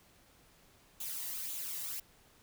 blue noise with flanger, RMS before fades -40 dBFS, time 1-2 s, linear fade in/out 5 ms, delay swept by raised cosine 0.28 to 1.07 ms, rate 1.9 Hz, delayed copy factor +0.5, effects pink hiss -64 dBFS RMS until 2.42 s

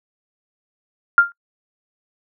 sine tone with exponential decay, 1396.9 Hz, F6, in tune, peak -3 dBFS, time 1.18-1.32 s, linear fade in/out 1 ms, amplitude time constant 30 ms, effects noise-tail reverb RT60 0.1 s tail -24 dB re dry

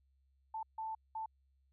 sine tone bursts at uneven times, 883 Hz, A5, 6 cents sharp, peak -38 dBFS, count 3, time 0.54-0.63 / 0.78-0.95 / 1.15-1.26 s, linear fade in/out 5 ms, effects added 67 Hz sine -70 dBFS peak until 1.72 s

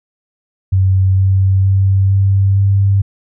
sine tone with pitch steps, 94.9 / 95.84 / 96.78 / 97.74 / 98.7 Hz, F#2 / G2 / G2 / G2 / G2, +44 / -39 / -22 / -5 / +12 cents, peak -8 dBFS, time 0.72-3.02 s, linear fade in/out 10 ms, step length 460 ms, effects none

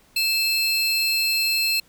45% pulse tone pair together, 2632 / 4203 Hz, E7 / C8, -3 / +7 cents, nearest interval minor sixth, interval 810 cents, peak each -23 / -21 dBFS, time 0.16-1.8 s, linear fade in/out 5 ms, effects pink hiss -57 dBFS RMS until 1.88 s

